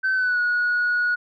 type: tone with pitch glide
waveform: sine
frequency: 1536 to 1455.7 Hz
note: G6 to F#6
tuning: -36 to -29 cents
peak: -17 dBFS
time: 0.03-1.16 s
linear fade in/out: 20 ms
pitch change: -93 cents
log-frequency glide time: 0.13-0.4 s
effects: tanh soft clip ceiling -16 dBFS